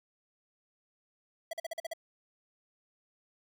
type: tone bursts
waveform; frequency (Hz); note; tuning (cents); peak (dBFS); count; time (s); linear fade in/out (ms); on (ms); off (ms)
square; 659.3; E5; 0; -35; 7; 1.51-1.935; 5; 23; 44
effects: none